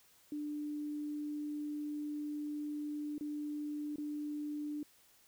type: tone with dropouts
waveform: sine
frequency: 296.7 Hz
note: D4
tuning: 18 cents sharp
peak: -37 dBFS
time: 0.32-4.83 s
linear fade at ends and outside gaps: 2 ms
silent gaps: 3.181-3.209 / 3.959-3.982 s
effects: white hiss -66 dBFS RMS until 5.27 s